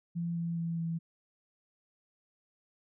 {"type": "tone with pitch steps", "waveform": "sine", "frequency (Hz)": [170, 168.53, 167.08, 165.64], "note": ["F3", "E3", "E3", "E3"], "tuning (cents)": [-46, 39, 24, 9], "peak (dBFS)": -31, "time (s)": [0.15, 0.99], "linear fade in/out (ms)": 20, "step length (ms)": 210, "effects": []}